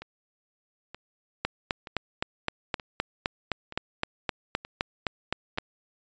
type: two click trains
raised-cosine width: 0.3 ms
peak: -10 / -24 dBFS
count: 17 / 7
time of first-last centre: 1.45-5.584 / 0.02-5.576 s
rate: 3.87 / 1.08 Hz
effects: resampled to 16000 Hz